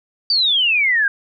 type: exponential sweep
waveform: sine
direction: down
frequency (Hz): 4699 to 1576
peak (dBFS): -13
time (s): 0.3-1.08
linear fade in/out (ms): 2
effects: none